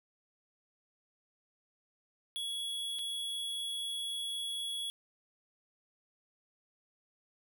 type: tone with dropouts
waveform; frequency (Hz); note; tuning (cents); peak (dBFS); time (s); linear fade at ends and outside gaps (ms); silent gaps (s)
square; 3359; G#7; +19; -36; 2.36-4.9; 0; 2.987-2.991
effects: none